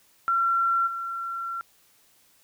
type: tone with level steps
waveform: sine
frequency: 1362 Hz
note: F6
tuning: 44 cents flat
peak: -20 / -29 dBFS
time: 0.28-1.61 s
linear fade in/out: 0 ms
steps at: 0.86 s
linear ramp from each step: 20 ms
effects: white hiss -61 dBFS RMS until 2.43 s